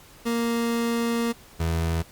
30% pulse tone pair in turn, 233.1 / 82.41 Hz, A#3 / E2, 0 / 0 cents, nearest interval octave + tritone, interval 1800 cents, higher first, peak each -20 dBFS, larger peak neither, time 0.25-1.33 / 1.59-2.03 s, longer first, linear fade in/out 20 ms, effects pink hiss -50 dBFS RMS until 2.11 s + Opus 48 kbps

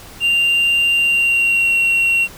triangle tone with pitch glide, 2783 to 2740 Hz, F7 to F7, -7 to -34 cents, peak -10 dBFS, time 0.2-2.28 s, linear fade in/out 50 ms, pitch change -27 cents, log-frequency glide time 0.93-1.73 s, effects tanh soft clip ceiling -6 dBFS + pink hiss -38 dBFS RMS until 2.37 s

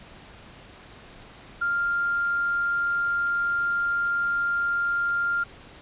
sine tone, 1396.9 Hz, F6, in tune, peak -22 dBFS, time 1.61-5.44 s, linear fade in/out 10 ms, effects pink hiss -47 dBFS RMS until 5.81 s + resampled to 8000 Hz

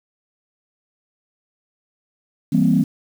sine chord, C dominant seventh, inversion first, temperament equal, 164.81 / 196 / 233.1 / 261.6 Hz, E3 / G3 / Bb3 / C4, 0 / 0 / 0 / 0 cents, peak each -18 dBFS, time 2.52-2.84 s, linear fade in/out 10 ms, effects tanh soft clip ceiling -4 dBFS + 7-bit

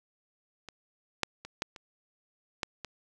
clicks, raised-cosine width 0.2 ms, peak -26 / -9 / -25 / -13 / -28 / -13 / -21 dBFS, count 7, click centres 0.687 / 1.233 / 1.45 / 1.621 / 1.762 / 2.632 / 2.847 s, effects none

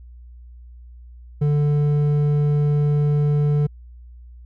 sine tone with hard clipping, 146.83 Hz, D3, in tune, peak -17 dBFS, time 1.41-3.67 s, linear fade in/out 10 ms, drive 6 dB, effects added 60 Hz sine -39 dBFS peak until 4.45 s

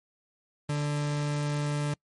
40% pulse tone, 146.83 Hz, D3, in tune, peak -26 dBFS, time 0.69-1.94 s, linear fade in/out 5 ms, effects noise-tail reverb RT60 0.1 s tail -26 dB re dry + MP3 48 kbps

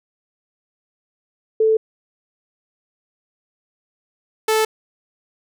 sine / sawtooth tone pair in turn, 440 / 437.5 Hz, A4 / A4, 0 / -10 cents, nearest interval unison, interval 10 cents, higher first, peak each -12 / -11 dBFS, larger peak second, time 1.6-1.77 / 4.48-4.65 s, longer neither, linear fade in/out 5 ms, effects none

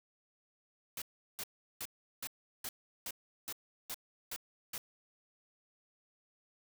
white noise bursts, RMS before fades -41 dBFS, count 10, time 0.97-4.78 s, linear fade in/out 2 ms, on 48 ms, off 370 ms, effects none

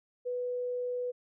sine tone, 493.9 Hz, B4, in tune, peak -31 dBFS, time 0.25-1.12 s, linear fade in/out 20 ms, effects none

